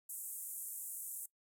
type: band-pass noise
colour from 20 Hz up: pink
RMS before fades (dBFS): -45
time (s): 0.09-1.26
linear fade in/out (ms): 5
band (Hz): 7900 to 15000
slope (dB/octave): 48
effects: noise-tail reverb RT60 0.1 s tail -20 dB re dry